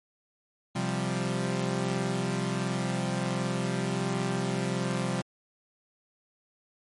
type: chord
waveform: sawtooth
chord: C suspended fourth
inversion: none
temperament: equal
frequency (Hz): 130.81 / 174.61 / 196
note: C3 / F3 / G3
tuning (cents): 0 / 0 / 0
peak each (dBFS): -28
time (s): 0.75-5.22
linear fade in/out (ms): 10
effects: MP3 48 kbps